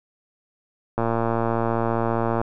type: click train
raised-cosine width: 1 ms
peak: -9 dBFS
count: 166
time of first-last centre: 0.98-2.415 s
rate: 115 Hz
effects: none